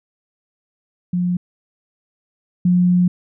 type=tone pair in turn; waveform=sine; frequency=178 / 178.75 Hz; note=F3 / F3; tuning=+33 / +41 cents; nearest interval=unison; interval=8 cents; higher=second; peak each=-16 / -11 dBFS; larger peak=second; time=1.13-1.37 / 2.65-3.08 s; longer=second; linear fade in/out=5 ms; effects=none